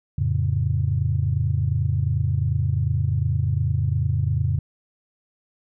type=chord; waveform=sine; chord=F augmented; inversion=none; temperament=equal; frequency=87.31 / 110 / 138.59 Hz; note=F2 / A2 / C#3; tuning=0 / 0 / 0 cents; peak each=-23 dBFS; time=0.18-4.59 s; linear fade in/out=5 ms; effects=tanh soft clip ceiling -9 dBFS